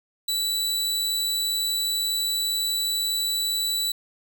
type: tone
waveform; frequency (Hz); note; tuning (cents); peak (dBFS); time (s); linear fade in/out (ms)
sawtooth; 3951; B7; 0; -20; 0.28-3.92; 5
effects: none